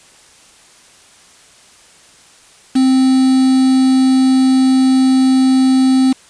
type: tone with quantisation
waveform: triangle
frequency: 261.6 Hz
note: C4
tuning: in tune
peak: -6 dBFS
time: 2.75-6.13 s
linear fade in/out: 10 ms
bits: 4
effects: white hiss -45 dBFS RMS until 6.29 s + resampled to 22050 Hz